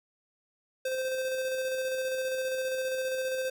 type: tone with tremolo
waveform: square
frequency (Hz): 520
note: C5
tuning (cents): -11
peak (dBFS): -29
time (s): 0.85-3.5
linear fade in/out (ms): 5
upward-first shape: square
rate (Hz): 15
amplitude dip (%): 25
effects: none